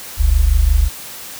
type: tone pair together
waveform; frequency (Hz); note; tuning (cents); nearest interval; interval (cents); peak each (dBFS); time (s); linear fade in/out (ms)
sine; 43.66 / 69.3; F1 / C#2; 0 / 0; minor sixth; 800; -12; 0.17-0.9; 50
effects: white hiss -32 dBFS RMS until 1.39 s